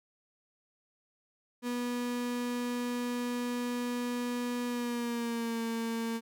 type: tone with pitch glide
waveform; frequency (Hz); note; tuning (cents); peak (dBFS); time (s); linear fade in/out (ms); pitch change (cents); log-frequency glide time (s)
35% pulse; 243.6 to 228.6; B3 to A#3; -24 to -34; -30; 1.62-6.21; 50; -110; 4.66-5.62
effects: none